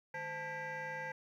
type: tone with frequency modulation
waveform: sine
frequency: 1244.5 Hz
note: D#6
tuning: in tune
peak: -37 dBFS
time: 0.14-1.12 s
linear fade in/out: 5 ms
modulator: 364 Hz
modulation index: 2.4
effects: tanh soft clip ceiling -37 dBFS + 12-bit